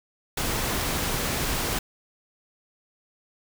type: noise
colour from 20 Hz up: pink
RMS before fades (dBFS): -27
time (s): 0.37-1.79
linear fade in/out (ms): 5
effects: none